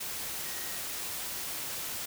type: tone in noise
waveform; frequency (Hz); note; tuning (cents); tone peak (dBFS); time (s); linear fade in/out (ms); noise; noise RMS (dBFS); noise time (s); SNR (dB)
sine; 1886; A#6; +20; -48; 0.45-0.8; 10; white; -37; 0-2.06; -14
effects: none